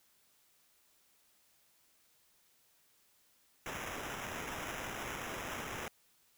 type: noise with sample-and-hold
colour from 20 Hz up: blue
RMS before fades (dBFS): -42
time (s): 3.66-5.88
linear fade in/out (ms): 0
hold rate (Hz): 4410
effects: white hiss -70 dBFS RMS until 6.37 s